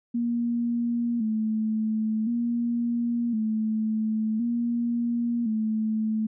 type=tone with vibrato; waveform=sine; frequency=227.2 Hz; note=A#3; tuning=44 cents flat; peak=-23 dBFS; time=0.14-6.27 s; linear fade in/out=10 ms; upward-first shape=square; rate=0.47 Hz; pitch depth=70 cents each way; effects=none